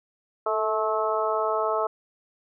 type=harmonic tone with a mistuned harmonic; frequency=216.6 Hz; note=A3; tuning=27 cents flat; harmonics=2 / 3 / 4 / 5 / 6; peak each=-28 / -27 / -31 / -30 / -29 dBFS; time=0.46-1.87 s; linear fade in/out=5 ms; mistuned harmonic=2; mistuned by=+23 cents; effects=none